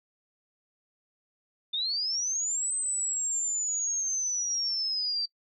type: linear two-way sweep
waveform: sine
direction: up then down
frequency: 3544 to 8230 to 4635 Hz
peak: -27 dBFS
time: 1.73-5.26 s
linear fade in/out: 10 ms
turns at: 2.74 s
effects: noise-tail reverb RT60 0.1 s tail -23 dB re dry